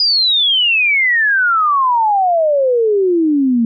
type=exponential sweep; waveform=sine; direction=down; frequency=4978 to 225.4 Hz; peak=-10 dBFS; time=0-3.65 s; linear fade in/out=2 ms; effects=none

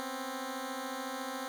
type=beating tone pair; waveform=10% pulse; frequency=252.8 / 266.8 Hz; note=B3 / C4; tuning=+41 / +34 cents; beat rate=14 Hz; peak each=-33 / -30 dBFS; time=0-1.48 s; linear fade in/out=0 ms; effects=none

